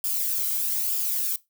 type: noise with flanger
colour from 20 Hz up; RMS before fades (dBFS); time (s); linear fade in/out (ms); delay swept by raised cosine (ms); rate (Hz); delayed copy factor
violet; -26; 0.04-1.36; 2; 0.49 to 1.13; 1.1; -0.5
effects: noise-tail reverb RT60 0.2 s tail -19 dB re dry